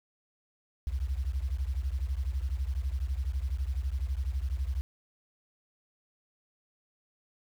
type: beating tone pair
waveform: sine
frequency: 61.74 / 73.74 Hz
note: B1 / D2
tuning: 0 / +8 cents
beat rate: 12 Hz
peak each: -30 / -32 dBFS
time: 0.87-4.81 s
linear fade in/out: 0 ms
effects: tanh soft clip ceiling -23 dBFS + 9-bit